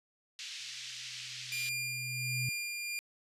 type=band-pass noise; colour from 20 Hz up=pink; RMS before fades=-44 dBFS; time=0.39-1.69 s; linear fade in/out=0 ms; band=2400 to 6300 Hz; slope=24 dB/octave
type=tone with exponential growth; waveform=sine; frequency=125.6 Hz; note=B2; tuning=30 cents sharp; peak=-33 dBFS; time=0.6-2.49 s; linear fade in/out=2 ms; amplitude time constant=410 ms
type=tone with tremolo; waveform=sawtooth; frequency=2400 Hz; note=D7; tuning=37 cents sharp; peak=-30 dBFS; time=1.52-2.99 s; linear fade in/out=0 ms; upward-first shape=sine; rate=1.4 Hz; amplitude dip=35%
effects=resampled to 32000 Hz